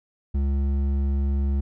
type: tone with hard clipping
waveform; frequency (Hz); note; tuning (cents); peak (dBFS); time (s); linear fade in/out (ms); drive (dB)
sine; 69.3; C#2; 0; -22; 0.34-1.61; 10; 8
effects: none